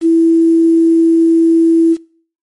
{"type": "tone with quantisation", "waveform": "sine", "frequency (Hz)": 329.6, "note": "E4", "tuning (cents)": 0, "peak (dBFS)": -6, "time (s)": [0.01, 1.97], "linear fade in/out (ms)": 50, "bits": 6, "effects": ["noise-tail reverb RT60 0.5 s tail -23 dB re dry", "MP3 48 kbps"]}